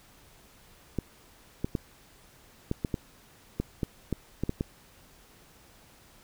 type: clicks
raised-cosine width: 3 ms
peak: -15 dBFS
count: 12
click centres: 0.987 / 1.645 / 1.752 / 2.714 / 2.848 / 2.942 / 3.6 / 3.832 / 4.127 / 4.436 / 4.494 / 4.609 s
effects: pink hiss -57 dBFS RMS until 6.23 s